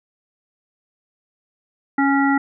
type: harmonic tone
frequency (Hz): 277.2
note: C#4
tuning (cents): 0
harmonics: 1 / 3 / 5 / 7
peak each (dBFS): -16 / -21 / -23 / -24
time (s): 1.98-2.38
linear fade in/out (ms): 5
effects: none